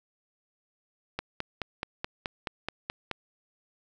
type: click train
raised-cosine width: 0.3 ms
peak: -15 dBFS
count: 10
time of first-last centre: 1.19-3.113 s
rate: 4.68 Hz
effects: none